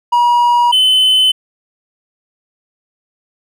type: tone pair in turn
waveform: triangle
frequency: 960 / 3039 Hz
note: B5 / F#7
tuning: -49 / +46 cents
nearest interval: octave + minor sixth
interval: 1995 cents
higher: second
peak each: -6 dBFS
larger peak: neither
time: 0.12-0.72 / 0.72-1.32 s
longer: neither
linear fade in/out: 10 ms
effects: none